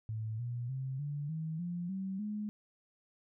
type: tone with pitch steps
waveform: sine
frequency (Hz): 110 / 120.65 / 132.33 / 145.15 / 159.2 / 174.61 / 191.52 / 210.1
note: A2 / B2 / C3 / D3 / D#3 / F3 / G3 / G#3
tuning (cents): 0 / -40 / +20 / -20 / +40 / 0 / -40 / +20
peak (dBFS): -35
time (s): 0.09-2.49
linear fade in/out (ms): 0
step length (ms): 300
effects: none